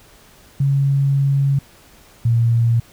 sine tone pair in turn, 138.59 / 116.54 Hz, C#3 / A#2, 0 / 0 cents, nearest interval minor third, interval 300 cents, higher first, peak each -13 / -12 dBFS, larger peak second, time 0.6-1.59 / 2.25-2.8 s, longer first, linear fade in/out 5 ms, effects pink hiss -48 dBFS RMS until 2.92 s

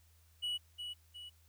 triangle tone with echo, 2936 Hz, F#7, 14 cents flat, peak -33 dBFS, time 0.42-0.58 s, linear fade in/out 20 ms, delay 360 ms, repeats 2, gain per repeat -6 dB, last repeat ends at 1.3 s, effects added 81 Hz sine -64 dBFS peak until 1.48 s + white hiss -71 dBFS RMS until 1.48 s

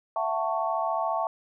sine chord, F# minor seventh, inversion third, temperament just, 666 / 740 / 888 / 1110 Hz, E5 / F#5 / A5 / C#6, +18 / 0 / +16 / +2 cents, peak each -29 / -32 / -30 / -31 dBFS, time 0.16-1.27 s, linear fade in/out 2 ms, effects none

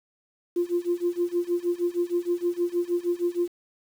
sine tone with tremolo, 349.2 Hz, F4, in tune, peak -19 dBFS, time 0.56-3.48 s, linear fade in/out 5 ms, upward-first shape sine, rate 6.4 Hz, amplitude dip 95%, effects tanh soft clip ceiling -15 dBFS + 8-bit

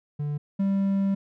triangle tone pair in turn, 146.83 / 196.11 Hz, D3 / G3, 0 / +1 cents, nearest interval perfect fourth, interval 501 cents, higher second, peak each -24 / -19 dBFS, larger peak second, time 0.19-0.38 / 0.59-1.15 s, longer second, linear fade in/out 10 ms, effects none

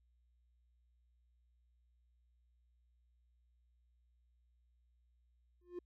triangle tone with exponential growth, 353.7 Hz, F4, 22 cents sharp, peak -36 dBFS, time 5.61-5.79 s, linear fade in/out 5 ms, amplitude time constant 39 ms, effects tanh soft clip ceiling -33 dBFS + added 60 Hz sine -70 dBFS peak until 5.85 s

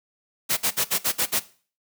white noise bursts, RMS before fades -22 dBFS, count 7, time 0.49-1.4 s, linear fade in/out 20 ms, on 82 ms, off 56 ms, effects noise-tail reverb RT60 0.4 s tail -17 dB re dry + high-pass 100 Hz 12 dB/octave

